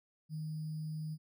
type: tone with sample-and-hold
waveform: sine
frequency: 155.56 Hz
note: D#3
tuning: in tune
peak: -37 dBFS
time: 0.29-1.18 s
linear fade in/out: 50 ms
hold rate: 4900 Hz
effects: none